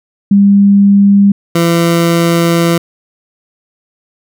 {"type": "tone pair in turn", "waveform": ["sine", "20% pulse"], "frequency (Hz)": [200.1, 168.9], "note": ["G3", "E3"], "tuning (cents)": [36, 42], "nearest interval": "minor third", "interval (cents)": 294, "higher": "first", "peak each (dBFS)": -3, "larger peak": "neither", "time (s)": [[0.31, 1.32], [1.55, 2.78]], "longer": "second", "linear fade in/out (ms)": 5, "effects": []}